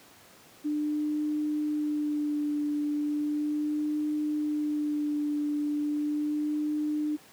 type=tone with vibrato; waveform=sine; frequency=297.9 Hz; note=D4; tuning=25 cents sharp; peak=-26 dBFS; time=0.64-7.17 s; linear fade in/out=20 ms; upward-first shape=sine; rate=0.36 Hz; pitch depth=18 cents each way; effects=pink hiss -54 dBFS RMS until 7.32 s + high-pass 150 Hz 12 dB/octave